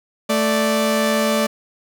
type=tone pair together; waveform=sawtooth; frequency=220 / 587.3 Hz; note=A3 / D5; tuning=0 / 0 cents; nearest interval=octave + perfect fourth; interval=1700 cents; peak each=-15 dBFS; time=0.29-1.47 s; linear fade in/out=10 ms; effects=none